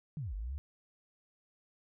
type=linear two-way sweep; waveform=sine; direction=down then up; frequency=163.3 to 46 to 75.2 Hz; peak=-36 dBFS; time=0.17-0.58 s; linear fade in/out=0 ms; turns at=0.34 s; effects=none